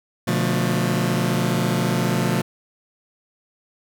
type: chord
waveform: sawtooth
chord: B half-diminished seventh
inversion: none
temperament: just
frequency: 123.47 / 148.16 / 177.8 / 222.2 Hz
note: B2 / D3 / F3 / A3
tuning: 0 / +16 / +31 / +17 cents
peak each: -20 / -22 / -19 / -21 dBFS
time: 0.27-2.42 s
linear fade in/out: 10 ms
effects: none